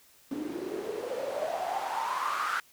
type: noise with band-pass filter sweep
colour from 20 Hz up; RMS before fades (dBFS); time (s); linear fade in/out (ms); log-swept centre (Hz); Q
white; -33; 0.31-2.6; 2; 280 to 1400; 7.7
effects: white hiss -60 dBFS RMS until 2.72 s